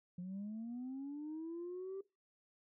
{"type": "linear sweep", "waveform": "sine", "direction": "up", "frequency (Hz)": [174.61, 392.6], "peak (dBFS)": -40, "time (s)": [0.18, 2.01], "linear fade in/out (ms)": 5, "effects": ["noise-tail reverb RT60 0.2 s tail -18 dB re dry", "tanh soft clip ceiling -39 dBFS"]}